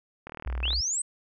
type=click train; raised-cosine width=0.5 ms; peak=-24 dBFS; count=19; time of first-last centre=0.27-0.732 s; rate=39 Hz
type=tone; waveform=sine; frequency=61 Hz; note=B1; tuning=21 cents flat; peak=-28 dBFS; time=0.46-0.81 s; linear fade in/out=5 ms
type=linear sweep; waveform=sine; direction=up; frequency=2489 to 8400 Hz; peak=-26 dBFS; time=0.63-1.02 s; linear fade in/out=5 ms
effects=none